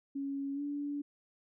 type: tone with pitch glide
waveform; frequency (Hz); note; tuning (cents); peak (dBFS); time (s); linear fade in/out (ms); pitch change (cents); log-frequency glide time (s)
sine; 277.2 to 288.1; C#4 to D4; 0 to -33; -34; 0.15-1.02; 10; +67; 0.54-0.61
effects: none